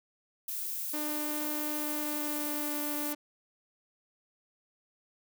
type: noise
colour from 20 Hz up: violet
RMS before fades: -36 dBFS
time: 0.48-3.13 s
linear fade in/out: 5 ms
type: tone with pitch glide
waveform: sawtooth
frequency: 300 to 295 Hz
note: D4 to D4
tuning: +37 to +8 cents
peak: -31 dBFS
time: 0.93-3.15 s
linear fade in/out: 10 ms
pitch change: -29 cents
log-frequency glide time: 1.76-2.75 s
effects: none